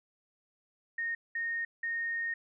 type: tone bursts at uneven times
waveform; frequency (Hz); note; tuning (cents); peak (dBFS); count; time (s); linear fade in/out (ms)
sine; 1849; A#6; -15; -31; 3; 0.98-1.15 / 1.35-1.65 / 1.83-2.34; 5
effects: none